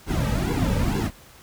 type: noise with flanger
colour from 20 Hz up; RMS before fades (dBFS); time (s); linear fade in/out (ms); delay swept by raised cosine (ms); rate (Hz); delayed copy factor
brown; -23; 0.06-1.11; 50; 1.6 to 2.9; 2.2; -1
effects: pink hiss -49 dBFS RMS until 1.42 s